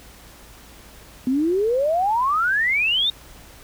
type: exponential sweep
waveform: sine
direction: up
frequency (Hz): 246.9 to 3730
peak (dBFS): -17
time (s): 1.27-3.1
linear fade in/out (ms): 2
effects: added 55 Hz sine -49 dBFS peak until 3.63 s + pink hiss -46 dBFS RMS until 3.63 s